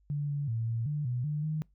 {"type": "tone with pitch steps", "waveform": "sine", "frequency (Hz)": [145.4, 143.6, 113.8, 114.9, 148.4, 123.2, 149.5, 154.8], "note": ["D3", "D3", "A#2", "A#2", "D3", "B2", "D3", "D#3"], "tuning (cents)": [-17, -39, -41, -25, 18, -4, 31, -9], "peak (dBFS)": -29, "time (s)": [0.1, 1.62], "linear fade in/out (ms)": 0, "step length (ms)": 190, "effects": ["noise-tail reverb RT60 0.2 s tail -25 dB re dry", "added 50 Hz sine -63 dBFS peak until 1.74 s"]}